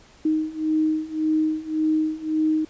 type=beating tone pair; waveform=sine; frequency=311.1 / 312.9 Hz; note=D#4 / D#4; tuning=0 / +10 cents; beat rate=1.8 Hz; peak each=-24 / -22 dBFS; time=0.25-2.65 s; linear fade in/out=5 ms; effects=pink hiss -52 dBFS RMS until 2.69 s + resampled to 16000 Hz